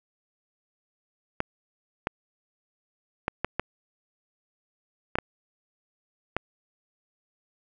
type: clicks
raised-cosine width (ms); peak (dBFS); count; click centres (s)
0.5; -10; 8; 1.404 / 2.071 / 3.281 / 3.446 / 3.596 / 5.155 / 5.186 / 6.366
effects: none